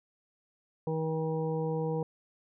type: harmonic tone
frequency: 159.4 Hz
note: D#3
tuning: 42 cents sharp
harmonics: 1 / 2 / 3 / 5 / 6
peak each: -32 / -40 / -32 / -42 / -44 dBFS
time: 0.87-2.03 s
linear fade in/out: 2 ms
effects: none